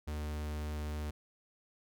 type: tone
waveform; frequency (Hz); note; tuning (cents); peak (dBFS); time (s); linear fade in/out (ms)
45% pulse; 75.3; D2; +44; -36; 0.07-1.11; 10
effects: none